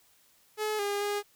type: tone with pitch steps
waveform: sawtooth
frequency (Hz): 427.6 / 406.2 / 410.3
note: A4 / G#4 / G#4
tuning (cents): -49 / -38 / -21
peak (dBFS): -25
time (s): 0.57-1.23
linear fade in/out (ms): 50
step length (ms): 220
effects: white hiss -64 dBFS RMS until 1.35 s